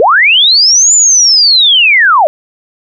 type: linear two-way sweep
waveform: sine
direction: up then down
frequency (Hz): 402 to 7150 to 564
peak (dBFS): -3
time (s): 0-2.27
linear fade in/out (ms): 0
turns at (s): 0.94
effects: none